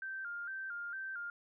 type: tone with vibrato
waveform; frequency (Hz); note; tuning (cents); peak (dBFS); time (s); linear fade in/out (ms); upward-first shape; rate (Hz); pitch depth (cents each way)
sine; 1480; F#6; 0; -39; 0.02-1.3; 2; square; 2.2; 88
effects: none